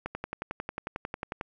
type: click train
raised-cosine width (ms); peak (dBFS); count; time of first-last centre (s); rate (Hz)
0.5; -18; 16; 0.06-1.411; 11.1
effects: none